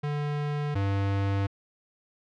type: tone pair in turn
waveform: square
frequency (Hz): 146.83 / 98.86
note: D3 / G2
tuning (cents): 0 / +15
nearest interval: perfect fifth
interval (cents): 685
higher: first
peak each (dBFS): -28 / -25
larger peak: second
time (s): 0.03-0.75 / 0.75-1.47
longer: neither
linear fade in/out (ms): 10
effects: low-pass 3000 Hz 12 dB/octave